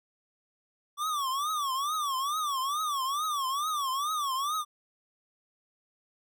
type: tone with vibrato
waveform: square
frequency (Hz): 1147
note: D6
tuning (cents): -41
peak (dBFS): -29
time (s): 0.97-4.65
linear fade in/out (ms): 50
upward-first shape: triangle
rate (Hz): 2.3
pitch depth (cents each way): 200
effects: none